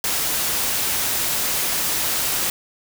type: noise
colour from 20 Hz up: white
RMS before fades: -22 dBFS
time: 0.04-2.5 s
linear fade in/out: 2 ms
effects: none